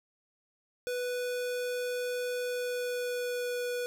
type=tone with pitch glide; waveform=square; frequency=493.9 to 489.6 Hz; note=B4 to B4; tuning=0 to -15 cents; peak=-32 dBFS; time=0.87-3.86 s; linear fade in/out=0 ms; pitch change=-15 cents; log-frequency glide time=2.42-3.64 s; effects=none